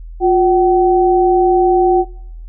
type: tone pair together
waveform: sine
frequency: 356.4 / 760.9 Hz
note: F4 / F#5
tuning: +35 / +48 cents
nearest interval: octave + minor second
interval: 1313 cents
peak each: -10 / -13 dBFS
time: 0.2-2.05 s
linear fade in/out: 50 ms
effects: noise-tail reverb RT60 0.7 s tail -23 dB re dry + added 41 Hz sine -28 dBFS peak until 2.48 s